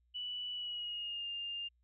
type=tone with pitch glide; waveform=sine; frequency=2960 to 2807 Hz; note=F#7 to F7; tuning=0 to +8 cents; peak=-38 dBFS; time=0.14-1.69 s; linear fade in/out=20 ms; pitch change=-92 cents; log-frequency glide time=0.52-1.28 s; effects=added 60 Hz sine -70 dBFS peak until 1.83 s